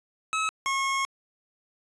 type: tone pair in turn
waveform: 25% pulse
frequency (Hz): 1289 / 1087.4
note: E6 / C#6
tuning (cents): -39 / -34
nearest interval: minor third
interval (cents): 295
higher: first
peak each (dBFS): -21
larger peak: neither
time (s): 0.33-0.49 / 0.66-1.05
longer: second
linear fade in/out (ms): 0
effects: resampled to 22050 Hz